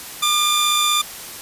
sawtooth tone pair together, 1200 / 3544 Hz, D6 / A7, +37 / +12 cents, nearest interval octave + perfect fifth, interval 1875 cents, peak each -15 dBFS, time 0.22-1.02 s, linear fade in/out 10 ms, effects white hiss -34 dBFS RMS until 1.41 s + resampled to 32000 Hz

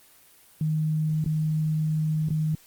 sine tone with dropouts, 155.56 Hz, D#3, in tune, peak -22 dBFS, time 0.61-2.55 s, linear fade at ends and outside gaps 2 ms, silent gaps 1.242-1.26 / 2.288-2.304 s, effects white hiss -55 dBFS RMS until 2.66 s + Opus 24 kbps

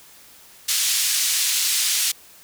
white band-pass noise, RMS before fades -21 dBFS, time 0.68-2.12 s, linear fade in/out 10 ms, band 2900 to 8800 Hz, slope 12 dB/octave, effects white hiss -48 dBFS RMS until 2.43 s

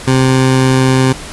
20% pulse tone, 130.81 Hz, C3, in tune, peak -3 dBFS, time 0.07-1.13 s, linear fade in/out 10 ms, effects pink hiss -28 dBFS RMS until 1.32 s + resampled to 24000 Hz

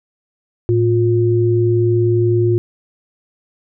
sine tone pair together, 111.5 / 354 Hz, A2 / F4, +23 / +23 cents, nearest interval octave + minor sixth, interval 2000 cents, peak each -14 dBFS, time 0.69-2.58 s, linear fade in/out 0 ms, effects none

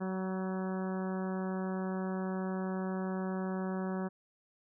harmonic tone with a mistuned harmonic, 187.8 Hz, F#3, 26 cents sharp, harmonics 1 / 2 / 3 / 4 / 5 / 6 / 7 / 8 / 9, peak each -34 / -40 / -44 / -46 / -48 / -50 / -51 / -52 / -53 dBFS, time 0-4.09 s, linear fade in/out 20 ms, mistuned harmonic 5, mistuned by +18 cents, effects none

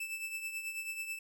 45% pulse tone with tremolo, 2637 Hz, E7, in tune, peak -35 dBFS, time 0-1.19 s, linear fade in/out 5 ms, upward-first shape triangle, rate 9.2 Hz, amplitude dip 65%, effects none

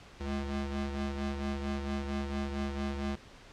30% pulse ring-modulated tone, 140 Hz, C#3, 18 cents sharp, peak -27 dBFS, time 0.2-3.16 s, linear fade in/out 10 ms, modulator 67.8 Hz, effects pink hiss -53 dBFS RMS until 3.52 s + low-pass 5000 Hz 12 dB/octave

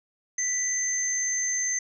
sine tone pair together, 1975.5 / 6259 Hz, B6 / G8, 0 / -4 cents, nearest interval octave + minor sixth, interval 1996 cents, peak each -32 / -25 dBFS, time 0.38-1.79 s, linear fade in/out 5 ms, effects none

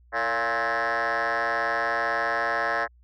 sine tone with frequency modulation, 1183 Hz, D6, 12 cents sharp, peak -20 dBFS, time 0.12-2.88 s, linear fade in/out 50 ms, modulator 122 Hz, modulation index 5.5, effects tanh soft clip ceiling -22 dBFS + added 60 Hz sine -53 dBFS peak until 3.03 s

